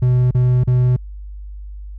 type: tone bursts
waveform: triangle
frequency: 125 Hz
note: B2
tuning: 21 cents sharp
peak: -9 dBFS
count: 3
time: 0.02-0.964 s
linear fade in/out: 5 ms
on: 290 ms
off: 37 ms
effects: added 50 Hz sine -29 dBFS peak until 1.98 s